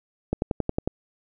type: click train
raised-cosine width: 2 ms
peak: -10 dBFS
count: 7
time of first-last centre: 0.33-0.875 s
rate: 11 Hz
effects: none